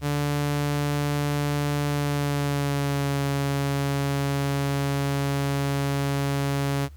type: tone with pitch glide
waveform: sawtooth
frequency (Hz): 145.2 to 139.93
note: D3 to C#3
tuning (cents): -19 to +17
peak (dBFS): -19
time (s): 0.01-6.89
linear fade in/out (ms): 50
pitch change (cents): -64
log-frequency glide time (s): 1.85-3.21
effects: added 72 Hz sine -41 dBFS peak until 6.96 s + pink hiss -61 dBFS RMS until 6.96 s